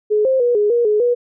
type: tone with pitch steps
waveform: sine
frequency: 423.1 / 526 / 483.7 / 415.9 / 475.4 / 422 / 484.7 Hz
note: G#4 / C5 / B4 / G#4 / A#4 / G#4 / B4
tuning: +32 / +9 / -36 / +2 / +34 / +28 / -32 cents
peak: -12 dBFS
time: 0.1-1.15 s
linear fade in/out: 20 ms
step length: 150 ms
effects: none